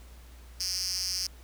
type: tone with high-pass filter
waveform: 5% pulse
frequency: 185 Hz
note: F#3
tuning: in tune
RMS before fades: -32 dBFS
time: 0.6-1.27 s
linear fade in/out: 2 ms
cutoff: 5100 Hz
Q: 5
effects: added 60 Hz sine -47 dBFS peak until 1.43 s + pink hiss -57 dBFS RMS until 1.43 s